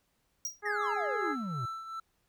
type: tone with exponential decay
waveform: square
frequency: 5710 Hz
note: F8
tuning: 37 cents sharp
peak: -30 dBFS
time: 0.45-0.61 s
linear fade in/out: 2 ms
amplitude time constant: 33 ms
type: harmonic tone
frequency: 415.3 Hz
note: G#4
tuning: in tune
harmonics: 1 / 2 / 3 / 4 / 5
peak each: -36 / -38 / -38 / -37 / -44 dBFS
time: 0.62-1.36 s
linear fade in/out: 50 ms
type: exponential sweep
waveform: triangle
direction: down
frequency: 1948 to 111.2 Hz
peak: -32 dBFS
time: 0.65-1.66 s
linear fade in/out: 10 ms
type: tone with tremolo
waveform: triangle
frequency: 1329 Hz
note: E6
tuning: 14 cents sharp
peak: -32 dBFS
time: 0.79-2 s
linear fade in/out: 5 ms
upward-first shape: triangle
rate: 2.6 Hz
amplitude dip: 65%
effects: pink hiss -75 dBFS RMS until 2.28 s